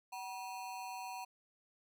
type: ring-modulated tone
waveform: square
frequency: 860 Hz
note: A5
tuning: 40 cents flat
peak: -40 dBFS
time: 0.12-1.25 s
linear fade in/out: 10 ms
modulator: 104 Hz
effects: 13-bit